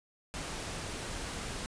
pink noise, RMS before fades -39 dBFS, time 0.34-1.66 s, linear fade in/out 0 ms, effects resampled to 22050 Hz

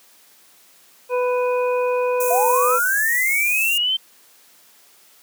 harmonic tone, 496.6 Hz, B4, 9 cents sharp, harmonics 1 / 2 / 3 / 5, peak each -18 / -25 / -37 / -31 dBFS, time 1.09-2.8 s, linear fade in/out 50 ms
white high-pass noise, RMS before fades -26 dBFS, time 2.2-3.78 s, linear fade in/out 5 ms, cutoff 6300 Hz, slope 48 dB/octave
sine linear sweep, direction up, 664 to 3140 Hz, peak -17 dBFS, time 2.3-3.97 s, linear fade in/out 10 ms
effects white hiss -52 dBFS RMS until 5.22 s + high-pass 200 Hz 12 dB/octave

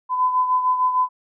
sine beating tone pair, 1009 / 1015.6 Hz, B5 / B5, +37 / +48 cents, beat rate 6.6 Hz, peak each -17 / -25 dBFS, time 0.09-1.09 s, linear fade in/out 50 ms, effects none

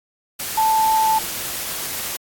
sine tone in noise, 880 Hz, A5, in tune, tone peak -14 dBFS, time 0.57-1.19 s, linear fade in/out 10 ms, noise white, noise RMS -27 dBFS, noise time 0.39-2.17 s, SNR +10 dB, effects AAC 64 kbps

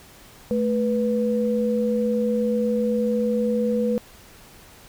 sine tone pair together, 218.5 / 490.5 Hz, A3 / B4, -12 / -12 cents, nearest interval octave + major second, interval 1400 cents, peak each -22 dBFS, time 0.51-3.98 s, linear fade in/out 0 ms, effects pink hiss -48 dBFS RMS until 4.88 s

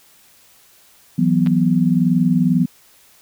sine chord, E suspended second, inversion none, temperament equal, 164.81 / 185 / 246.9 Hz, E3 / F#3 / B3, 0 / 0 / 0 cents, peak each -17 dBFS, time 1.18-2.66 s, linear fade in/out 10 ms
clicks, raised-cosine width 0.3 ms, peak -18 / -16 dBFS, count 2, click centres 1.463 / 1.471 s
effects white hiss -51 dBFS RMS until 3.21 s

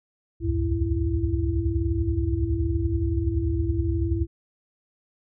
sine tone cluster, 64.5 / 73.9 / 85.7 / 104.8 / 332.9 Hz, C2 / D2 / F2 / G#2 / E4, -24 / +11 / -32 / +16 / +17 cents, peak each -28 dBFS, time 0.4-4.27 s, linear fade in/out 50 ms, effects none

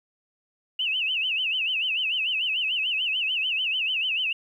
sine tone with vibrato, 2794 Hz, F7, in tune, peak -23 dBFS, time 0.79-4.33 s, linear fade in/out 5 ms, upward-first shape sine, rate 6.8 Hz, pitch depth 170 cents each way, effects 10-bit

